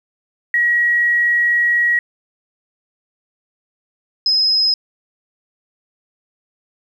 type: tone pair in turn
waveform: sine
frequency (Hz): 1908 / 5094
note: A#6 / D#8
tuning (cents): +40 / +40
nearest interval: octave + perfect fourth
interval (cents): 1700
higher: second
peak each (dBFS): -12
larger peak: neither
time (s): 0.54-1.99 / 4.26-4.74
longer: first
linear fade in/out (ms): 2
effects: 8-bit